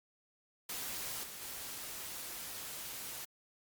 white noise with level steps, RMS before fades -41 / -47 / -44 dBFS, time 0.69-3.25 s, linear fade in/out 5 ms, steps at 1.23 / 1.41 s, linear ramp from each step 10 ms, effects Opus 48 kbps

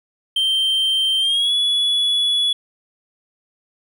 triangle tone with pitch glide, 3137 to 3401 Hz, G7 to G#7, +1 to +40 cents, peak -14 dBFS, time 0.36-2.53 s, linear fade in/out 5 ms, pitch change +139 cents, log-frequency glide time 1.19-1.53 s, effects none

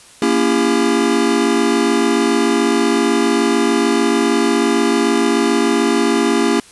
square chord, A# diminished seventh, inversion none, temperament just, 233.1 / 279.7 / 335.6 / 402.8 Hz, A#3 / C#4 / E4 / G4, 0 / +16 / +31 / +47 cents, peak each -19 dBFS, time 0.22-6.6 s, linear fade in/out 2 ms, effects white hiss -43 dBFS RMS until 6.71 s + resampled to 24000 Hz

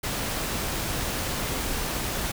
pink noise, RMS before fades -29 dBFS, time 0.03-2.32 s, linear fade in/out 10 ms, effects none

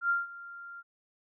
sine tone with ADSR envelope, 1391 Hz, F6, 7 cents flat, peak -23 dBFS, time 0.01-0.83 s, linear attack 86 ms, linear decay 170 ms, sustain -19 dB, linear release 37 ms, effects none

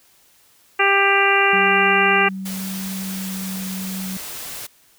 harmonic tone, 395.7 Hz, G4, 16 cents sharp, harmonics 1 / 2 / 3 / 4 / 5 / 6 / 7, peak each -21 / -21 / -21 / -21 / -21 / -21 / -21 dBFS, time 0.79-2.29 s, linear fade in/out 10 ms
sine tone with pitch glide, 191 to 189.13 Hz, G3 to F#3, -45 to +38 cents, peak -26 dBFS, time 1.53-4.17 s, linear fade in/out 2 ms, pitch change -17 cents, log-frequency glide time 2.9-3.67 s
white noise, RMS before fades -32 dBFS, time 2.45-4.67 s, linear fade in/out 10 ms
effects white hiss -55 dBFS RMS until 4.98 s

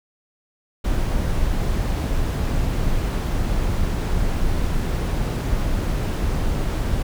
brown noise, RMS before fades -21 dBFS, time 0.84-7.03 s, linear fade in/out 10 ms, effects none

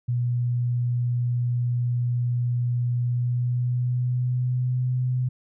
sine tone with pitch glide, 121.7 to 126.36 Hz, B2 to B2, -25 to +40 cents, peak -21 dBFS, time 0.08-5.29 s, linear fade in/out 10 ms, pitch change +65 cents, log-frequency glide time 3.01-4.9 s, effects none

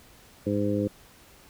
harmonic tone, 102.6 Hz, G#2, 21 cents flat, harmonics 1 / 2 / 3 / 4 / 5, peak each -31 / -29 / -28 / -33 / -30 dBFS, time 0.46-0.88 s, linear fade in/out 10 ms, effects pink hiss -54 dBFS RMS until 1.49 s

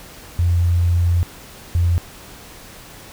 sine tone pair in turn, 86.8 / 86.42 Hz, F2 / F2, -10 / -18 cents, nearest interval unison, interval 8 cents, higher first, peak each -13 dBFS, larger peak neither, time 0.39-1.23 / 1.75-1.98 s, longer first, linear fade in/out 0 ms, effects pink hiss -40 dBFS RMS until 3.12 s

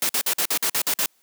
white noise bursts, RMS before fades -22 dBFS, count 9, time 0.02-1.06 s, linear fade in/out 2 ms, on 72 ms, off 49 ms, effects white hiss -63 dBFS RMS until 1.22 s + high-pass 200 Hz 12 dB/octave

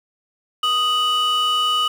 triangle tone pair together, 1244.5 / 2960 Hz, D#6 / F#7, 0 / 0 cents, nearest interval octave + minor third, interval 1500 cents, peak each -16 dBFS, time 0.63-1.88 s, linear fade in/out 5 ms, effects tanh soft clip ceiling -12 dBFS + 7-bit

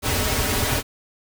pink noise with comb filter, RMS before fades -22 dBFS, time 0.02-0.83 s, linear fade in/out 50 ms, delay 5.8 ms, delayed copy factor -0.95, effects none

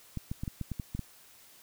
clicks, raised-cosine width 5 ms, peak -22 dBFS, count 9, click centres 0.173 / 0.315 / 0.435 / 0.478 / 0.613 / 0.717 / 0.798 / 0.95 / 0.993 s, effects white hiss -57 dBFS RMS until 1.62 s

